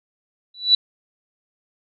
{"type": "tone with exponential growth", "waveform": "sine", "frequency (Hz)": 3951, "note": "B7", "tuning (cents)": 0, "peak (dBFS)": -7, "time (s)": [0.54, 0.75], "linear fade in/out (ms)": 5, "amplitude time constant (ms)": 45, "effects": []}